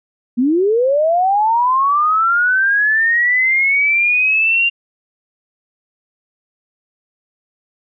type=linear sweep; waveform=sine; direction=up; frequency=230 to 2794 Hz; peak=-11 dBFS; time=0.37-4.7 s; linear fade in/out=20 ms; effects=none